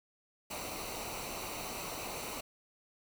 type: noise with comb filter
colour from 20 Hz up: pink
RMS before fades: -41 dBFS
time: 0.5-2.41 s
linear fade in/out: 10 ms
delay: 0.59 ms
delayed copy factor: -0.65
effects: none